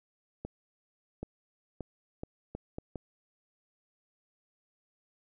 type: accelerating click train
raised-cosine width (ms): 2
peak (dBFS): -24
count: 7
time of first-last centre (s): 0.45-2.957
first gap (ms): 780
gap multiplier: 0.74
effects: none